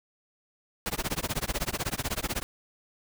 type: noise with tremolo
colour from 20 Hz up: pink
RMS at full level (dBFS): -28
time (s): 0.86-2.43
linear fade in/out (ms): 0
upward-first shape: sine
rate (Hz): 16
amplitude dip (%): 100
effects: none